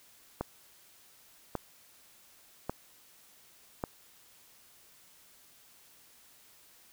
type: click train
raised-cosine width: 1 ms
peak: -18 dBFS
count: 4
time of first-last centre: 0.41-3.839 s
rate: 0.875 Hz
effects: white hiss -60 dBFS RMS until 6.92 s